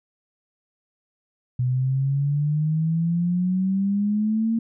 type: exponential sweep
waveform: sine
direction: up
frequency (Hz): 124 to 229.5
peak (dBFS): -19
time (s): 1.59-4.59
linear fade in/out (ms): 5
effects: none